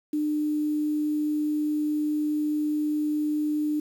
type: tone with quantisation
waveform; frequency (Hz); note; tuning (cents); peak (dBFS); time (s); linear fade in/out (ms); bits
sine; 300.8; D4; +42; -23; 0.13-3.8; 5; 8
effects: none